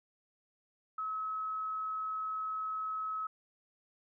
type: tone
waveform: sine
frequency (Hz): 1286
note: E6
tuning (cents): -43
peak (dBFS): -34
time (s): 0.98-3.27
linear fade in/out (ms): 5
effects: none